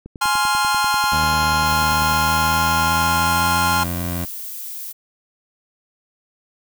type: click train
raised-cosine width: 3 ms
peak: -22 dBFS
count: 22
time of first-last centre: 0.06-2.119 s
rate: 10.2 Hz
type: chord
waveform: 45% pulse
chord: F minor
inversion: first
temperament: just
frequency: 838.1 / 1047.7 / 1396.9 Hz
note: Ab5 / C6 / F6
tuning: +16 / +2 / 0 cents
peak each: -21 dBFS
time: 0.21-3.84 s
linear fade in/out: 10 ms
type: tone with pitch glide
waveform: 20% pulse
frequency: 77.78 to 86.8 Hz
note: D#2 to F2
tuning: 0 to -10 cents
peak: -18 dBFS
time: 1.12-4.25 s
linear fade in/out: 5 ms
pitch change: +190 cents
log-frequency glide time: 2.04-3.59 s
type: noise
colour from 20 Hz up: violet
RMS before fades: -31 dBFS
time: 1.65-4.93 s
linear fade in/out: 20 ms
effects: none